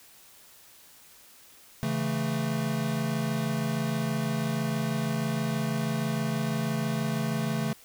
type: chord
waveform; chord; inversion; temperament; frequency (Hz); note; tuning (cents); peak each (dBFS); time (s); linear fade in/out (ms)
square; A major; first; equal; 138.59 / 164.81 / 220; C#3 / E3 / A3; 0 / 0 / 0; -32 / -33 / -31; 1.83-7.73; 0
effects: white hiss -54 dBFS RMS until 7.84 s